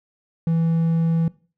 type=tone; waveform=triangle; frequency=164.81 Hz; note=E3; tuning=in tune; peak=-15 dBFS; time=0.47-1.28 s; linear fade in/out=2 ms; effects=noise-tail reverb RT60 0.4 s tail -21 dB re dry